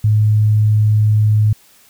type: tone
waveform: sine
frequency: 106.8 Hz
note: G#2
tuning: 49 cents sharp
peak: -9 dBFS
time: 0.04-1.53 s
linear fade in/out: 5 ms
effects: white hiss -49 dBFS RMS until 1.89 s